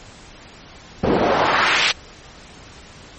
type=noise with band-pass filter sweep; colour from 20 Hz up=pink; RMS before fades=-17 dBFS; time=1.03-1.92 s; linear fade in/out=10 ms; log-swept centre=310 to 3200 Hz; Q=1.3; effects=pink hiss -42 dBFS RMS until 3.18 s + MP3 32 kbps